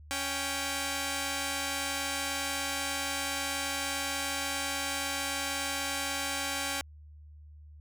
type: tone pair together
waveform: 5% pulse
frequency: 278.1 / 784 Hz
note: C#4 / G5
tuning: +6 / 0 cents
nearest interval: octave + tritone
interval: 1794 cents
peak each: -23 / -22 dBFS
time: 0.11-6.81 s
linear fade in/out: 0 ms
effects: added 75 Hz sine -48 dBFS peak until 7.8 s